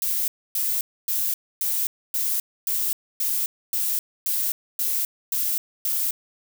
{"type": "noise bursts", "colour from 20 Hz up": "violet", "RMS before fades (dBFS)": -24, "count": 12, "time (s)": [0.02, 6.11], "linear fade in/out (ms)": 2, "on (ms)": 260, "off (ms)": 270, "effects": []}